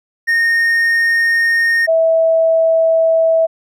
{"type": "tone pair in turn", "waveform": ["triangle", "sine"], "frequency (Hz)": [1844, 652], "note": ["A#6", "E5"], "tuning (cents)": [-19, -19], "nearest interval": "octave + tritone", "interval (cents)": 1800, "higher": "first", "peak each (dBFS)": -9, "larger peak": "neither", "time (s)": [[0.27, 1.87], [1.87, 3.47]], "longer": "neither", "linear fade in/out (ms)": 20, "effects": []}